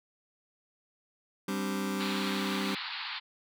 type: chord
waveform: sawtooth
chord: G suspended fourth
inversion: none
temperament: just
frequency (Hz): 196 / 261.3 / 294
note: G3 / C4 / D4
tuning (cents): 0 / -2 / +2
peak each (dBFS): -28 / -34 / -33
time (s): 1.48-2.75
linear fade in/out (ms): 5
type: band-pass noise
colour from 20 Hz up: white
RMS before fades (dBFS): -38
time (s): 1.99-3.2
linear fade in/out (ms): 20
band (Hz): 810 to 4600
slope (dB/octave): 96
effects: none